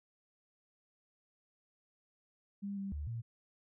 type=tone with pitch steps; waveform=sine; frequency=200.3 / 196.4 / 73.8 / 115.8 Hz; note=G3 / G3 / D2 / A#2; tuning=+38 / +4 / +9 / -11 cents; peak=-37 dBFS; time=2.62-3.22 s; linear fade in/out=20 ms; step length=150 ms; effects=none